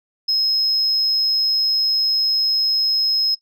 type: tone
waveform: sine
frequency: 5140 Hz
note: E8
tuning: 45 cents flat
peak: -14 dBFS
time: 0.28-3.35 s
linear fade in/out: 10 ms
effects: noise-tail reverb RT60 0.1 s tail -19 dB re dry + tanh soft clip ceiling -12 dBFS